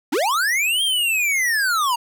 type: linear two-way sweep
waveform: square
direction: up then down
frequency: 237.4 to 3241 to 917 Hz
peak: -18 dBFS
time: 0.12-1.96 s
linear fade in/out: 10 ms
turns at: 0.83 s
effects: none